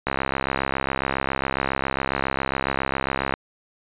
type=click train; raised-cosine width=0.5 ms; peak=-7 dBFS; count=221; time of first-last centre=0.07-3.339 s; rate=67.3 Hz; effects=resampled to 8000 Hz